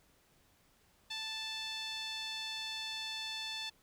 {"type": "tone with band-pass filter", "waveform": "sawtooth", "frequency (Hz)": 880, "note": "A5", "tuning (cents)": 0, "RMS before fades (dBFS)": -41, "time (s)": [1.1, 3.7], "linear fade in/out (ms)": 10, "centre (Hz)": 3800, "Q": 2.9, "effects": ["pink hiss -69 dBFS RMS until 3.82 s"]}